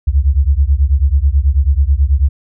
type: beating tone pair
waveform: sine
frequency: 65.6 / 74.8 Hz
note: C2 / D2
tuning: +5 / +32 cents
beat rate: 9.2 Hz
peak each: -11 / -12 dBFS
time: 0.07-2.29 s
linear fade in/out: 10 ms
effects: none